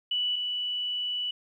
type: tone pair in turn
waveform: sine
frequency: 2960 / 2960 Hz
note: F#7 / F#7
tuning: 0 / 0 cents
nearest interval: unison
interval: 0 cents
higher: neither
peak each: -25 / -28 dBFS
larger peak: first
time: 0.11-0.36 / 0.36-1.31 s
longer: second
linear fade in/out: 5 ms
effects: 11-bit